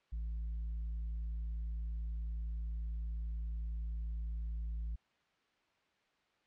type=tone with tanh clipping; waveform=sine; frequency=55.6 Hz; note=A1; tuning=19 cents sharp; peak=-37 dBFS; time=0.12-4.96 s; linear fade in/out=10 ms; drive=2 dB; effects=white hiss -74 dBFS RMS until 6.46 s + low-pass 3000 Hz 12 dB/octave